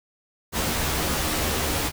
pink noise with comb filter, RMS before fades -25 dBFS, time 0.52-1.92 s, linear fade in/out 50 ms, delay 13 ms, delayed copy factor +0.6, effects none

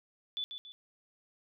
sine tone with echo, 3476 Hz, A7, 22 cents flat, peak -33 dBFS, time 0.37-0.44 s, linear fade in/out 0 ms, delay 140 ms, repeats 2, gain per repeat -7 dB, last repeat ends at 0.72 s, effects none

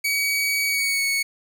sawtooth tone with pitch glide, 2264 to 2217 Hz, C#7 to C#7, +36 to 0 cents, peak -17 dBFS, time 0.04-1.23 s, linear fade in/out 10 ms, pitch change -36 cents, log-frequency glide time 0.66-1.02 s, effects none

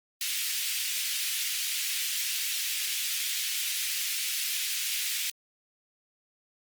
pink high-pass noise, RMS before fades -31 dBFS, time 0.21-5.3 s, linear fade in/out 2 ms, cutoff 2300 Hz, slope 24 dB/octave, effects Opus 32 kbps

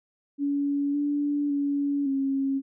sine tone with pitch steps, 283.9 / 289.6 / 283.9 / 272 Hz, C#4 / D4 / C#4 / C#4, +41 / -24 / +41 / -33 cents, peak -23 dBFS, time 0.38-2.62 s, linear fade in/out 50 ms, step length 560 ms, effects none

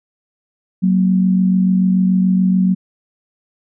sine tone pair together, 186.17 / 233.1 Hz, F#3 / A#3, +11 / 0 cents, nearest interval major third, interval 389 cents, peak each -11 / -20 dBFS, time 0.82-2.75 s, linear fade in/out 20 ms, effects none

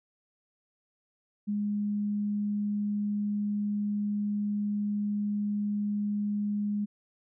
sine tone, 206.5 Hz, G#3, 10 cents flat, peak -27 dBFS, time 1.47-6.86 s, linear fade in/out 20 ms, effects none

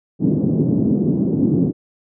pink band-pass noise, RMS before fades -17 dBFS, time 0.19-1.73 s, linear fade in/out 50 ms, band 150 to 340 Hz, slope 24 dB/octave, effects none

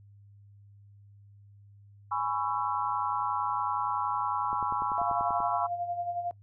sine chord, C# minor seventh, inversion second, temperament just, 831.5 / 997.9 / 1108.7 / 1330.5 Hz, G#5 / B5 / C#6 / E6, +2 / +18 / 0 / +16 cents, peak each -33 / -33 / -33 / -35 dBFS, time 2.11-5.67 s, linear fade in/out 10 ms
click train, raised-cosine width 2 ms, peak -29 dBFS, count 10, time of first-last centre 4.53-5.404 s, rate 10.3 Hz
sine tone with tremolo, 698.5 Hz, F5, in tune, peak -28 dBFS, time 4.98-6.31 s, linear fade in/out 0 ms, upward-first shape sine, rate 11 Hz, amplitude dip 60%
effects noise-tail reverb RT60 0.1 s tail -21 dB re dry + added 101 Hz sine -52 dBFS peak until 6.42 s

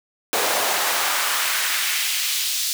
pink noise with high-pass filter sweep, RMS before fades -22 dBFS, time 0.33-2.73 s, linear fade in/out 0 ms, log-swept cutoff 490 to 4400 Hz, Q 1.2, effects none

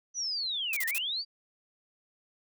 sine linear two-way sweep, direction down then up, 6030 to 1760 to 4781 Hz, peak -30 dBFS, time 0.14-1.25 s, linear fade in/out 50 ms, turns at 0.86 s
blue noise bursts, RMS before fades -33 dBFS, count 4, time 0.73-0.982 s, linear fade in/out 2 ms, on 36 ms, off 36 ms
effects none

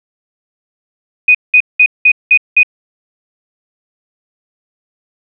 sine tone bursts, 2489 Hz, D#7, in tune, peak -3 dBFS, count 6, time 1.28-2.632 s, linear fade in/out 5 ms, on 67 ms, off 190 ms, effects none

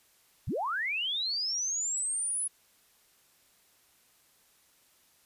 sine linear sweep, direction up, 48.82 to 10390 Hz, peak -29 dBFS, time 0.47-2.48 s, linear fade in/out 10 ms, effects white hiss -65 dBFS RMS until 5.25 s + resampled to 32000 Hz

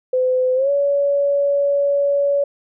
sine tone with pitch glide, 510 to 565.9 Hz, C5 to C#5, -44 to +36 cents, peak -14 dBFS, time 0.13-2.44 s, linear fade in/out 5 ms, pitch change +180 cents, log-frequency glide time 0.55-0.7 s, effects none

